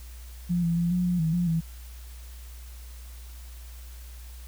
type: tone with pitch steps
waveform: sine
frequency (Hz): 175.1 / 168.6 / 171.6 / 179.7 / 177.6 / 160.8 / 175.6 / 164.1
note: F3 / E3 / F3 / F3 / F3 / E3 / F3 / E3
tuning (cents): +5 / +39 / -30 / +50 / +29 / -43 / +10 / -8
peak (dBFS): -22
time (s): 0.49-1.61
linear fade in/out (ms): 20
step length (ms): 140
effects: added 60 Hz sine -40 dBFS peak until 4.47 s + white hiss -52 dBFS RMS until 4.47 s